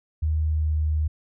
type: tone with pitch glide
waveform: sine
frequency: 77.78 to 76.98 Hz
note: D#2 to D#2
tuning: 0 to -18 cents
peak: -20 dBFS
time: 0.22-1.08 s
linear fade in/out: 10 ms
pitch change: -18 cents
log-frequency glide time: 0.45-0.78 s
effects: none